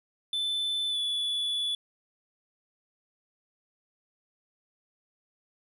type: tone with pitch glide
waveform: triangle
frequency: 3520 to 3436 Hz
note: A7 to A7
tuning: 0 to -42 cents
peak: -26 dBFS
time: 0.33-1.75 s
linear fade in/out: 2 ms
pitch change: -42 cents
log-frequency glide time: 0.89-0.98 s
effects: none